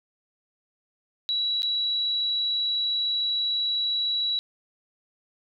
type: tone with dropouts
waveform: sine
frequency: 3911 Hz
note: B7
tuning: 18 cents flat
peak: -23 dBFS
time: 1.29-4.39 s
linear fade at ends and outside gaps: 0 ms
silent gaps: 1.621-1.631 s
effects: none